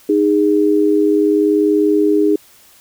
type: tone pair together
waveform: sine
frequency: 309.3 / 410 Hz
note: D#4 / G#4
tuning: -10 / -22 cents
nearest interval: perfect fourth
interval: 488 cents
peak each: -13 dBFS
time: 0.09-2.36 s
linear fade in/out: 5 ms
effects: white hiss -47 dBFS RMS until 2.8 s